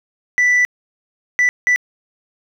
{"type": "tone bursts at uneven times", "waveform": "sine", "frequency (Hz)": 1975.5, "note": "B6", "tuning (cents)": 0, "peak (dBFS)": -8, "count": 3, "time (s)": [[0.38, 0.65], [1.39, 1.49], [1.67, 1.76]], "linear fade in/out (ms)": 0, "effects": ["tanh soft clip ceiling -10 dBFS", "8-bit"]}